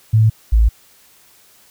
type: tone pair in turn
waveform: sine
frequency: 110 / 55.33 Hz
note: A2 / A1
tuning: 0 / +10 cents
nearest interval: octave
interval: 1190 cents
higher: first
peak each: -8 dBFS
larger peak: neither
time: 0.13-0.3 / 0.52-0.69 s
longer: neither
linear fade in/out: 10 ms
effects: white hiss -50 dBFS RMS until 1.7 s